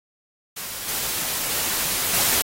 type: noise with level steps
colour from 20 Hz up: white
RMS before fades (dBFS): -32 / -26 / -24 / -20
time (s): 0.56-2.42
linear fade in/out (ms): 10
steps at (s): 0.87 / 1.49 / 2.12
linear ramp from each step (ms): 20
effects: AAC 48 kbps